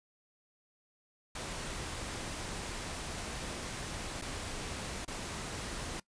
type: noise with dropouts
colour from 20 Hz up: pink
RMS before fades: -40 dBFS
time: 1.35-6 s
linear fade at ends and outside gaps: 5 ms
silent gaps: 4.216-4.22 / 5.05-5.078 s
effects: noise-tail reverb RT60 0.1 s tail -21 dB re dry + resampled to 22050 Hz